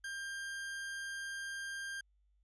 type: tone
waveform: 40% pulse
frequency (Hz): 1594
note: G6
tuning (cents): +28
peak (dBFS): -39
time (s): 0.04-2.01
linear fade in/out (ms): 5
effects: added 50 Hz sine -69 dBFS peak until 2.43 s + resampled to 24000 Hz